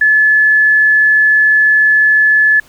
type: tone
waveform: sine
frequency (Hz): 1723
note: A6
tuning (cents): -37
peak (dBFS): -6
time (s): 0.01-2.6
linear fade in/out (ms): 5
effects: pink hiss -45 dBFS RMS until 2.68 s